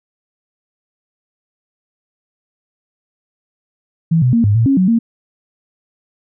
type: tone with pitch steps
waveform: sine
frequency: 163.9 / 125.6 / 232.1 / 102.9 / 114.2 / 273.2 / 185.8 / 230.2 Hz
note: E3 / B2 / A#3 / G#2 / A#2 / C#4 / F#3 / A#3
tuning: -10 / +30 / -7 / -16 / -35 / -25 / +7 / -22 cents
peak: -9 dBFS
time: 4.11-4.99 s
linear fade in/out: 10 ms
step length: 110 ms
effects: none